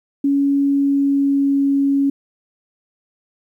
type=tone with pitch glide; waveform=sine; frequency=279.9 to 277.8 Hz; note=C#4 to C#4; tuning=+17 to +4 cents; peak=-13 dBFS; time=0.24-2.1 s; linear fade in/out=5 ms; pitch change=-13 cents; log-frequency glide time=0.62-1.62 s; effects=9-bit